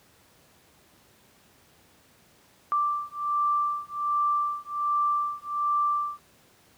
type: beating tone pair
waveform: sine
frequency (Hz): 1174.7 / 1176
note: D6 / D6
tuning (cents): 0 / +2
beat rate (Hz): 1.3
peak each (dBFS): -27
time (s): 2.72-6.19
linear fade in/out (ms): 0
effects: pink hiss -59 dBFS RMS until 6.77 s + high-pass 80 Hz 12 dB/octave